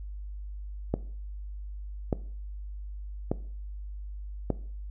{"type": "click train", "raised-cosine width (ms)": 2, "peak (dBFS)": -12, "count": 4, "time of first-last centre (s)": [0.94, 4.503], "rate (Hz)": 0.842, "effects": ["noise-tail reverb RT60 0.5 s tail -18 dB re dry", "added 50 Hz sine -36 dBFS peak until 4.9 s"]}